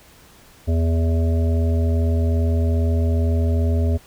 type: harmonic tone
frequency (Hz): 82.41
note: E2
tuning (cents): 0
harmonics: 1 / 3 / 5 / 7 / 8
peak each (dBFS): -16 / -26 / -30 / -33 / -34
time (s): 0.67-3.98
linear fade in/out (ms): 20
effects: pink hiss -49 dBFS RMS until 4.06 s